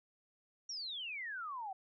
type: exponential sweep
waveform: sine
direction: down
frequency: 5800 to 739 Hz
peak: -40 dBFS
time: 0.69-1.73 s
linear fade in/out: 5 ms
effects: none